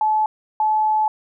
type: tone pair in turn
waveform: sine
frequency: 862 / 862 Hz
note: A5 / A5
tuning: -36 / -36 cents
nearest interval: unison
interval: 0 cents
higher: neither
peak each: -15 / -15 dBFS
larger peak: neither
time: 0.01-0.26 / 0.6-1.08 s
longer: second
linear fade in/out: 2 ms
effects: none